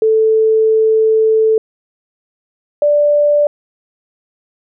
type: tone pair in turn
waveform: sine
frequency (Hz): 440 / 587.3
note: A4 / D5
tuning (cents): 0 / 0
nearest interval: perfect fourth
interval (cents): 500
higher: second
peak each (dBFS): -8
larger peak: neither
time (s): 0.02-1.58 / 2.82-3.47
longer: first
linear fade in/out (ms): 2
effects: none